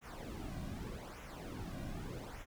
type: noise with flanger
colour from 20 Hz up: brown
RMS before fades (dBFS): -45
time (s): 0.01-2.46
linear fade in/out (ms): 50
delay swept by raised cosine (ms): 0.22 to 2.32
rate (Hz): 0.83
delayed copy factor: -0.7
effects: none